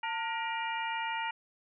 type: harmonic tone with a mistuned harmonic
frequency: 473.7 Hz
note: A#4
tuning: 28 cents sharp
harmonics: 2 / 3 / 4 / 5 / 6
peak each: -34 / -41 / -40 / -40 / -42 dBFS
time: 0.03-1.31 s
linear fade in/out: 5 ms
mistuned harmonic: 2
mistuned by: -83 cents
effects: none